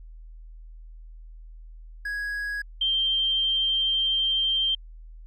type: tone pair in turn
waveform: triangle / sine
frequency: 1661.2 / 3154 Hz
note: G#6 / G7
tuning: 0 / +10 cents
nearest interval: major seventh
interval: 1110 cents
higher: second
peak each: -26 / -21 dBFS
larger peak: second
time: 2.05-2.62 / 2.81-4.75 s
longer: second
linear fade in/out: 5 ms
effects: added 40 Hz sine -41 dBFS peak until 5.26 s